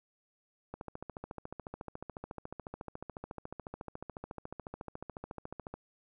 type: click train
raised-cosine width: 1 ms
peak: -27 dBFS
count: 71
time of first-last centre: 0.74-5.74 s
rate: 14 Hz
effects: none